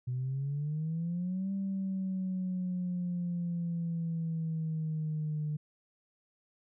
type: exponential two-way sweep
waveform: sine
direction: up then down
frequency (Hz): 123.47 to 196 to 150.2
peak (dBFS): -30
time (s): 0.07-5.57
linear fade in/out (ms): 10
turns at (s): 1.52
effects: tanh soft clip ceiling -27 dBFS